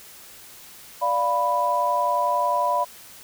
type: chord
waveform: sine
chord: B diminished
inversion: first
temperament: equal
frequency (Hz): 587.3 / 698.5 / 987.8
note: D5 / F5 / B5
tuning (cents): 0 / 0 / 0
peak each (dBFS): -26 / -26 / -21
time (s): 1.01-2.85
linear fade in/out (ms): 20
effects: white hiss -45 dBFS RMS until 3.23 s